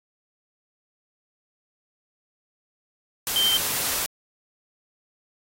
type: tone in noise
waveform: sine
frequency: 3127 Hz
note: G7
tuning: 5 cents flat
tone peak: -19 dBFS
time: 3.36-3.57 s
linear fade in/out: 0 ms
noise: white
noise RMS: -26 dBFS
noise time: 3.27-4.06 s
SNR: +4 dB
effects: AAC 48 kbps